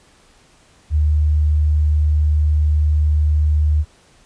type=tone; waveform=sine; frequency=75.6 Hz; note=D#2; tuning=49 cents flat; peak=-12 dBFS; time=0.9-3.85 s; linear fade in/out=50 ms; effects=pink hiss -52 dBFS RMS until 4.25 s + resampled to 22050 Hz